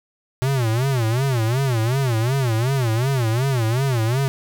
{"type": "tone with vibrato", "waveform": "square", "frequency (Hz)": 123.47, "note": "B2", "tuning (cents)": 0, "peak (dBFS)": -18, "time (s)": [0.42, 4.28], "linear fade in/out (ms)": 0, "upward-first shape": "sine", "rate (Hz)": 2.7, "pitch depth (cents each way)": 200, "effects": ["9-bit"]}